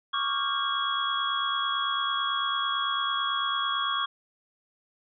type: tone cluster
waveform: sine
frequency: 1110 / 1179 / 1392 / 1601 / 3326 Hz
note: C#6 / D6 / F6 / G6 / G#7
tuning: +2 / +6 / -6 / +36 / +2 cents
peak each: -29 / -34 / -35 / -36 / -30 dBFS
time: 0.13-4.06 s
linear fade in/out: 10 ms
effects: none